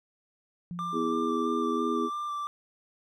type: tone with exponential decay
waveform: sine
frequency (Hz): 174.61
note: F3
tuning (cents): 0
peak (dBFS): -33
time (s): 0.71-1.86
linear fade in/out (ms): 0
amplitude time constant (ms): 250
type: tone with vibrato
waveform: triangle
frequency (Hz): 1180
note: D6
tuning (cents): +8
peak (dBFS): -29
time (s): 0.79-2.47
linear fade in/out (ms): 0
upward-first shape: square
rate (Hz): 3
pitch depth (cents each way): 12
type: chord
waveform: sine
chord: E major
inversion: second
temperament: just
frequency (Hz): 247.2 / 329.6 / 412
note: B3 / E4 / G#4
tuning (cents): +2 / 0 / -14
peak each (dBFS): -31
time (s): 0.92-2.1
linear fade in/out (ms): 50
effects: none